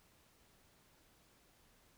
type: silence
effects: pink hiss -69 dBFS RMS until 1.97 s